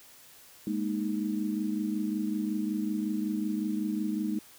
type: chord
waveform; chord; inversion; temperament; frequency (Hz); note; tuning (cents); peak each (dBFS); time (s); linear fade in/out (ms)
sine; Ab suspended second; none; equal; 207.7 / 233.1 / 311.1; Ab3 / Bb3 / Eb4; 0 / 0 / 0; -31 / -35 / -32; 0.67-4.39; 2
effects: white hiss -54 dBFS RMS until 4.58 s